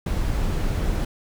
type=noise; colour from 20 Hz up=brown; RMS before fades=-23 dBFS; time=0.06-1.05 s; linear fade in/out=5 ms; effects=none